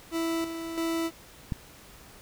40% pulse tone with tremolo, 329.6 Hz, E4, in tune, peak -26 dBFS, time 0.11-1.11 s, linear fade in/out 50 ms, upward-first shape square, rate 1.5 Hz, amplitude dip 55%
click, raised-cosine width 5 ms, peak -17 dBFS, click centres 1.522 s
effects pink hiss -51 dBFS RMS until 2.21 s

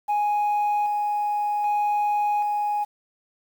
sine tone with tremolo, 830.6 Hz, G#5, in tune, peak -17 dBFS, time 0.08-2.85 s, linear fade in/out 20 ms, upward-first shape square, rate 0.64 Hz, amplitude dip 30%, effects tanh soft clip ceiling -19 dBFS + 8-bit

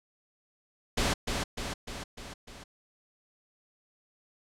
pink noise with echo, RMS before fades -27 dBFS, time 0.97-1.14 s, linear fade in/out 10 ms, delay 300 ms, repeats 5, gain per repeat -4 dB, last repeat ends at 2.64 s, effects low-pass 8000 Hz 12 dB/octave

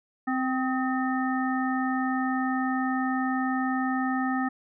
harmonic tone with a mistuned harmonic, 260 Hz, C4, 11 cents flat, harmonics 1 / 3 / 5 / 7, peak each -26 / -31 / -33 / -34 dBFS, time 0.27-4.49 s, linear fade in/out 10 ms, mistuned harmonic 5, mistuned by -46 cents, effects none

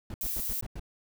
brown noise bursts, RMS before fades -37 dBFS, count 6, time 0.1-0.796 s, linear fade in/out 2 ms, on 41 ms, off 90 ms
violet noise, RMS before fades -33 dBFS, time 0.21-0.61 s, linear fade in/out 2 ms
effects none

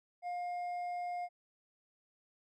sine tone with hard clipping, 709 Hz, F5, 26 cents sharp, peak -37 dBFS, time 0.22-1.29 s, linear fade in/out 50 ms, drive 4 dB, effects MP3 96 kbps

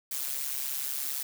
blue noise with amplitude modulation, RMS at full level -30 dBFS, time 0.11-1.23 s, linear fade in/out 5 ms, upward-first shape sine, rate 137 Hz, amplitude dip 75%, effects none

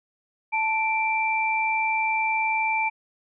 sine tone pair together, 880.7 / 2349 Hz, A5 / D7, +1 / 0 cents, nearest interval octave + perfect fourth, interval 1699 cents, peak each -24 dBFS, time 0.52-2.9 s, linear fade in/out 20 ms, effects none

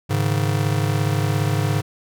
square chord, Ab suspended fourth, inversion none, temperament just, 103.83 / 138.43 / 155.74 Hz, Ab2 / Db3 / Eb3, 0 / -2 / +2 cents, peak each -22 / -23 / -26 dBFS, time 0.09-1.82 s, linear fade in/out 20 ms, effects none

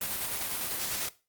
white noise with tremolo, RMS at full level -32 dBFS, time 0.01-1.09 s, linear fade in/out 5 ms, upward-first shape square, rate 10 Hz, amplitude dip 25%, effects noise-tail reverb RT60 0.3 s tail -17 dB re dry + Opus 32 kbps

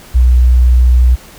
sine tone, 61.74 Hz, B1, in tune, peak -4 dBFS, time 0.14-1.16 s, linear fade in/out 20 ms, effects pink hiss -37 dBFS RMS until 1.38 s

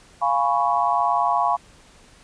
sine chord, C# dominant seventh, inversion first, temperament equal, 698.5 / 830.6 / 987.8 / 1108.7 Hz, E#5 / G#5 / B5 / C#6, 0 / 0 / 0 / 0 cents, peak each -23 dBFS, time 0.21-1.57 s, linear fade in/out 20 ms, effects pink hiss -51 dBFS RMS until 2.23 s + resampled to 22050 Hz

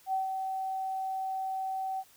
sine tone with ADSR envelope, 764 Hz, G5, 45 cents flat, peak -26 dBFS, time 0.06-2.04 s, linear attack 70 ms, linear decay 140 ms, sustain -5 dB, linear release 51 ms, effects white hiss -60 dBFS RMS until 2.16 s

